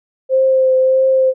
sine tone with vibrato, 523.3 Hz, C5, in tune, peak -9 dBFS, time 0.29-1.34 s, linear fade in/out 50 ms, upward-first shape triangle, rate 1.6 Hz, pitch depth 18 cents each way, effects none

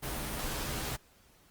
pink noise with comb filter, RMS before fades -36 dBFS, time 0.02-0.97 s, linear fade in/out 20 ms, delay 11 ms, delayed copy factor -0.6, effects pink hiss -63 dBFS RMS until 1.5 s + Opus 32 kbps

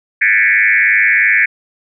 sine tone with frequency modulation, 1981 Hz, B6, 5 cents sharp, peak -8 dBFS, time 0.21-1.46 s, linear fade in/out 10 ms, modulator 103 Hz, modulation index 3.4, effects none

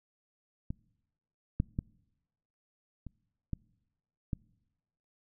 clicks, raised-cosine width 5 ms, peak -23 / -15 / -19 / -30 / -22 / -20 dBFS, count 6, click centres 0.705 / 1.601 / 1.789 / 3.067 / 3.533 / 4.332 s, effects noise-tail reverb RT60 1.0 s tail -25 dB re dry

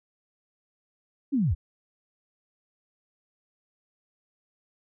sine linear sweep, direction down, 299.2 to 55 Hz, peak -21 dBFS, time 1.32-1.55 s, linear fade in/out 20 ms, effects none

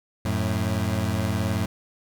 25% pulse beating tone pair, 91 / 110 Hz, F#2 / A2, -28 / 0 cents, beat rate 19 Hz, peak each -22 / -22 dBFS, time 0.25-1.66 s, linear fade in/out 5 ms, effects none

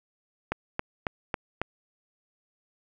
click train, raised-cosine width 0.5 ms, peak -12 dBFS, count 5, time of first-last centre 0.52-1.616 s, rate 3.65 Hz, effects none

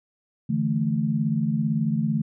sine chord, D suspended second, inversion none, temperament equal, 146.83 / 164.81 / 220 Hz, D3 / E3 / A3, 0 / 0 / 0 cents, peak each -26 / -26 / -24 dBFS, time 0.49-2.22 s, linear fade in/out 10 ms, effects none

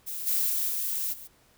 violet noise with level steps, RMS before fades -35 / -26 / -28 / -30 / -44 dBFS, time 0.06-1.28 s, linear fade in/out 20 ms, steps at 0.26 / 0.49 / 0.68 / 1.12 s, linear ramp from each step 20 ms, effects pink hiss -62 dBFS RMS until 1.57 s

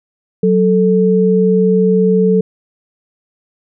sine tone pair together, 185.8 / 440 Hz, F#3 / A4, +7 / 0 cents, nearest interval octave + minor third, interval 1493 cents, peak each -11 dBFS, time 0.43-2.41 s, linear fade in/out 5 ms, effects none

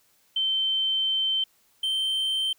sine / triangle tone pair in turn, 3100 / 3117 Hz, G7 / G7, -20 / -11 cents, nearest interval unison, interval 9 cents, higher second, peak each -22 dBFS, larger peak neither, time 0.36-1.44 / 1.83-2.53 s, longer first, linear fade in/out 5 ms, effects white hiss -64 dBFS RMS until 2.58 s

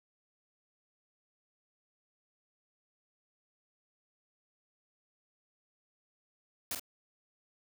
white noise with echo, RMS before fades -36 dBFS, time 6.71-6.75 s, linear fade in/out 2 ms, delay 46 ms, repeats 1, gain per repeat -5 dB, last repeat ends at 6.796 s, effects none

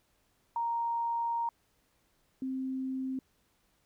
sine tone pair in turn, 932.3 / 262.3 Hz, A#5 / C4, 0 / +4 cents, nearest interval octave + minor seventh, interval 2196 cents, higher first, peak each -29 / -32 dBFS, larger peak first, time 0.56-1.49 / 2.42-3.19 s, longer first, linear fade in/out 2 ms, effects pink hiss -72 dBFS RMS until 3.85 s

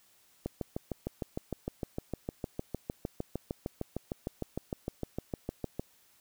click train, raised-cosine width 2 ms, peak -20 dBFS, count 36, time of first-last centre 0.46-5.795 s, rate 6.56 Hz, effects white hiss -65 dBFS RMS until 6.2 s

